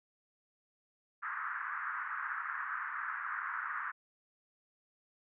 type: band-pass noise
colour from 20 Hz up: white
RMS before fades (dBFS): -39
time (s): 1.22-3.92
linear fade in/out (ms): 20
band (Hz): 1100 to 1700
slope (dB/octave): 48
effects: none